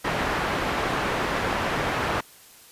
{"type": "low-pass noise", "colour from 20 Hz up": "white", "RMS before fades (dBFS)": -26, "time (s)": [0.04, 2.21], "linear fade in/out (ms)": 10, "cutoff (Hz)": 1500, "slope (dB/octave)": 12, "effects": ["white hiss -50 dBFS RMS until 2.71 s", "resampled to 32000 Hz"]}